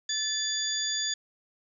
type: tone cluster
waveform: sine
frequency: 1748 / 3490 / 4772 / 6770 Hz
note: A6 / A7 / D8 / G#8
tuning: -12 / -15 / +27 / +32 cents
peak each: -36 / -31 / -33 / -33 dBFS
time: 0.09-1.14 s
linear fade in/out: 5 ms
effects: none